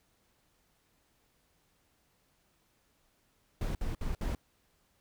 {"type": "noise bursts", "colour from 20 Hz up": "brown", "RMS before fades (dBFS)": -33, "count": 4, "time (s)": [3.61, 4.35], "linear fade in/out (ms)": 2, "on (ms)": 140, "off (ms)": 60, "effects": ["pink hiss -72 dBFS RMS until 5 s"]}